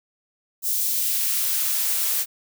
blue noise with high-pass filter sweep, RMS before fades -23 dBFS, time 0.62-2.26 s, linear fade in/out 50 ms, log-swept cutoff 5800 to 240 Hz, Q 0.71, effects none

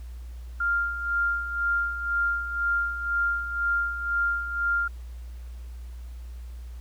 sine tone with tremolo, 1396.9 Hz, F6, in tune, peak -21 dBFS, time 0.6-4.88 s, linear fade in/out 5 ms, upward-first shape sine, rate 2 Hz, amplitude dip 65%, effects added 60 Hz sine -36 dBFS peak until 6.8 s + pink hiss -58 dBFS RMS until 6.8 s

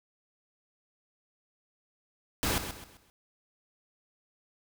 pink noise with echo, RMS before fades -29 dBFS, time 2.43-2.58 s, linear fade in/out 0 ms, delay 130 ms, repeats 4, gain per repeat -9 dB, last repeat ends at 3.1 s, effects none

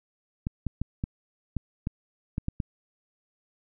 clicks, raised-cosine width 5 ms, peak -16 dBFS, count 9, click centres 0.469 / 0.667 / 0.816 / 1.039 / 1.567 / 1.871 / 2.381 / 2.484 / 2.602 s, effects none

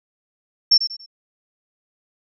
sine tone with echo, 5420 Hz, E8, 47 cents sharp, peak -9 dBFS, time 0.71-0.78 s, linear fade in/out 10 ms, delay 94 ms, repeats 3, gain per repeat -10 dB, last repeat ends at 1.062 s, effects none

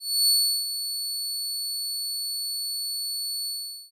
sawtooth tone with ADSR envelope, 4435 Hz, C#8, in tune, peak -14 dBFS, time 0-3.91 s, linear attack 280 ms, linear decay 370 ms, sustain -11 dB, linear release 440 ms, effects resampled to 32000 Hz

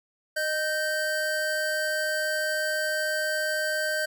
square tone pair together, 616.7 / 1554 Hz, D#5 / G6, -16 / -16 cents, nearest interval octave + major third, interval 1600 cents, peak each -30 / -28 dBFS, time 0.36-4.06 s, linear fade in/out 10 ms, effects none

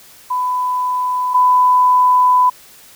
sine tone pair in turn, 1000 / 1000 Hz, B5 / B5, +21 / +21 cents, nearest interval unison, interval 0 cents, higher neither, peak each -15 / -8 dBFS, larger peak second, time 0.3-1.34 / 1.34-2.5 s, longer second, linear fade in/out 10 ms, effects white hiss -43 dBFS RMS until 2.95 s

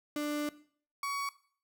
35% pulse tone pair in turn, 295.8 / 1123.9 Hz, D4 / C#6, +13 / +24 cents, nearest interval octave + major seventh, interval 2311 cents, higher second, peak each -30 / -31 dBFS, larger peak first, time 0.16-0.49 / 1.03-1.29 s, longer first, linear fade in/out 2 ms, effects noise-tail reverb RT60 0.5 s tail -17 dB re dry

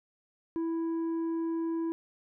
sine tone with tanh clipping, 329.6 Hz, E4, in tune, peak -30 dBFS, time 0.56-1.92 s, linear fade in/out 0 ms, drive 5 dB, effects none

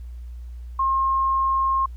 sine tone, 1070 Hz, C6, 38 cents sharp, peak -18 dBFS, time 0.79-1.86 s, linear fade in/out 5 ms, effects added 60 Hz sine -33 dBFS peak until 1.96 s + pink hiss -63 dBFS RMS until 1.96 s

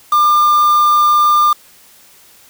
triangle tone with quantisation, 1199 Hz, D6, 36 cents sharp, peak -6 dBFS, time 0.12-1.53 s, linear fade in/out 5 ms, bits 4, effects white hiss -45 dBFS RMS until 2.49 s

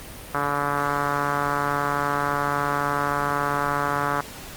5% pulse tone with low-pass filter, 143.6 Hz, D3, 39 cents flat, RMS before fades -24 dBFS, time 0.34-4.21 s, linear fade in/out 5 ms, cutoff 1300 Hz, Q 2.4, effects pink hiss -39 dBFS RMS until 4.56 s + Opus 32 kbps

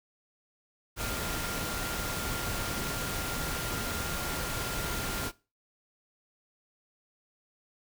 sine tone in noise, 1396.9 Hz, F6, in tune, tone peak -41 dBFS, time 0.96-5.32 s, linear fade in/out 50 ms, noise pink, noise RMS -34 dBFS, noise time 0.96-5.32 s, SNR -10 dB, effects noise-tail reverb RT60 0.3 s tail -20 dB re dry

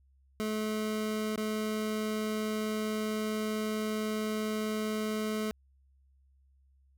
25% pulse tone with dropouts, 215.5 Hz, A3, 36 cents flat, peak -27 dBFS, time 0.4-5.51 s, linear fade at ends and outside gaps 0 ms, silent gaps 1.359-1.377 s, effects added 67 Hz sine -62 dBFS peak until 6.97 s

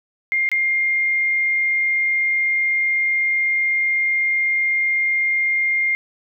sine tone with dropouts, 2116 Hz, C7, 19 cents sharp, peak -16 dBFS, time 0.32-5.95 s, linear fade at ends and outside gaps 0 ms, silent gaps 0.49-0.516 s, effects none

